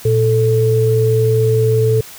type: tone pair together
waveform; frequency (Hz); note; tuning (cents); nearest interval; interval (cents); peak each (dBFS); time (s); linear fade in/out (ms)
sine; 116.54 / 439.6; A#2 / A4; 0 / -2; octave + major seventh; 2298; -13; 0.05-2.01; 5
effects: white hiss -36 dBFS RMS until 2.18 s